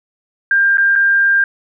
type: tone with dropouts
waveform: sine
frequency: 1596 Hz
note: G6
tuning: 31 cents sharp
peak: -9 dBFS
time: 0.51-1.44 s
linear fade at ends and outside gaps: 2 ms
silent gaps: 0.772-0.781 / 0.955-0.959 s
effects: none